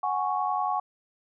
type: chord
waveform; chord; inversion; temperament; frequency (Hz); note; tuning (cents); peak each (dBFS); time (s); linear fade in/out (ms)
sine; F# suspended second; none; equal; 740 / 830.6 / 1108.7; F#5 / G#5 / C#6; 0 / 0 / 0; -29; 0.03-0.8; 5
effects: none